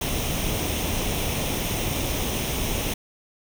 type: noise with comb filter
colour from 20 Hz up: pink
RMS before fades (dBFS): -26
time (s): 0.01-2.94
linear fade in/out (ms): 5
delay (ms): 0.33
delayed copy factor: +0.55
effects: none